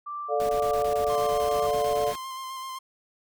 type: tone with tremolo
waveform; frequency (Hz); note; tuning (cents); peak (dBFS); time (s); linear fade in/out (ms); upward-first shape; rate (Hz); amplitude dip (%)
sine; 1174.7; D6; 0; -31; 0.06-1.67; 10; sine; 2; 50
type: chord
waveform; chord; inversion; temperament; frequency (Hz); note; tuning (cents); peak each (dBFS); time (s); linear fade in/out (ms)
sine; D minor; second; equal with one note detuned; 440 / 587.3 / 707.4; A4 / D5 / F5; 0 / 0 / +22; -27; 0.28-2.14; 50
type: noise bursts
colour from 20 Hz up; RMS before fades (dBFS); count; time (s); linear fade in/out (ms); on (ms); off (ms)
pink; -39; 16; 0.4-2.155; 0; 90; 21
type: tone with vibrato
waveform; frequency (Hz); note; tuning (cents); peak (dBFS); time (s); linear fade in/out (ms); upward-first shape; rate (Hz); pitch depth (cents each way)
45% pulse; 1050; C6; +6; -34; 1.09-2.79; 10; square; 7.8; 16
effects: none